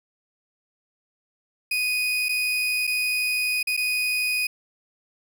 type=tone with dropouts; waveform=35% pulse; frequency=2489 Hz; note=D#7; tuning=in tune; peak=-20 dBFS; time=1.71-4.47 s; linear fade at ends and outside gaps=5 ms; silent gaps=2.286-2.291 / 2.87-2.874 / 3.629-3.671 / 3.767-3.774 s; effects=none